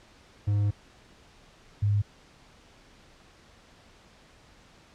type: tone pair in turn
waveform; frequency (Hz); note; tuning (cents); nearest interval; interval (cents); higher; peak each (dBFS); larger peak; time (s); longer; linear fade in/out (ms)
triangle / sine; 102.6 / 102.6; G#2 / G#2; -21 / -21; unison; 0; neither; -20 / -21; first; 0.47-0.71 / 1.82-2.02; first; 10
effects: pink hiss -56 dBFS RMS until 4.94 s + low-pass 6000 Hz 12 dB/octave